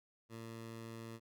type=tone; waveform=15% pulse; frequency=114 Hz; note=A#2; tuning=38 cents flat; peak=-40 dBFS; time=0.29-1.2 s; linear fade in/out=50 ms; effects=none